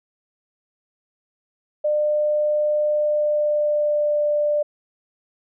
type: tone with pitch glide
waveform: sine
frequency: 600 to 592.8 Hz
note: D5 to D5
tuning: +37 to +16 cents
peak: -17 dBFS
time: 1.84-4.63 s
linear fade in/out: 10 ms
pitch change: -21 cents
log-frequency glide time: 2.88-4.25 s
effects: none